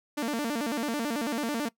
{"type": "tone with vibrato", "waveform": "sawtooth", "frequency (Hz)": 260, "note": "C4", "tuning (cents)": -11, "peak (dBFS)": -24, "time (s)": [0.17, 1.69], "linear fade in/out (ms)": 10, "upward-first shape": "square", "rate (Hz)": 9.1, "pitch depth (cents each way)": 220, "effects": ["noise-tail reverb RT60 0.1 s tail -20 dB re dry"]}